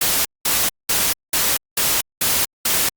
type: noise bursts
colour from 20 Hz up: white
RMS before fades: -18 dBFS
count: 7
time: 0.01-2.89 s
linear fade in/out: 5 ms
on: 240 ms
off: 200 ms
effects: Opus 48 kbps